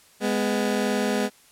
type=tone pair together; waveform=20% pulse; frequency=207.7 / 249.6 Hz; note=G#3 / B3; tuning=0 / +19 cents; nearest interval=minor third; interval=319 cents; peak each=-19 / -21 dBFS; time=0.2-1.3 s; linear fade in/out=50 ms; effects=white hiss -55 dBFS RMS until 1.51 s + low-pass 12000 Hz 12 dB/octave